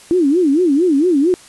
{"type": "tone with vibrato", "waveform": "sine", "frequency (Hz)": 317.2, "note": "D#4", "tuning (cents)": 33, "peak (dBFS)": -10, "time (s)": [0.11, 1.34], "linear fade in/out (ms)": 0, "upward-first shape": "sine", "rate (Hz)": 4.4, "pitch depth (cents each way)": 270, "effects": ["white hiss -42 dBFS RMS until 1.48 s", "resampled to 24000 Hz"]}